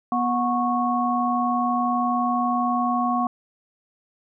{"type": "tone cluster", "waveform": "sine", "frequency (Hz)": [243.5, 730, 1102], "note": ["B3", "F#5", "C#6"], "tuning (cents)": [-24, -24, -11], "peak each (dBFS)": -24, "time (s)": [0.12, 3.27], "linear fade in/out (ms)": 2, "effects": []}